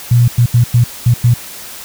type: tone bursts at uneven times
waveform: sine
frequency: 120.1 Hz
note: B2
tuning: 48 cents flat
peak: -5 dBFS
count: 6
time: 0.11-0.28 / 0.38-0.46 / 0.54-0.64 / 0.74-0.84 / 1.06-1.14 / 1.24-1.34 s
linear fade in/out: 5 ms
effects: white hiss -30 dBFS RMS until 1.84 s